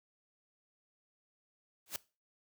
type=noise with exponential growth; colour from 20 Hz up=white; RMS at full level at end=-33 dBFS; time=1.86-1.96 s; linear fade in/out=2 ms; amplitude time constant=21 ms; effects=noise-tail reverb RT60 0.3 s tail -20 dB re dry + high-pass 60 Hz 12 dB/octave